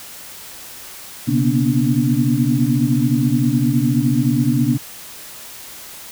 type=tone cluster; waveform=sine; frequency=125.4 / 139.4 / 236.8 / 246.4 / 289.7 Hz; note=B2 / C#3 / A#3 / B3 / D4; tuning=+27 / +10 / +27 / -4 / -24 cents; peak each=-20 dBFS; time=1.27-4.78 s; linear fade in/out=20 ms; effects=white hiss -36 dBFS RMS until 6.11 s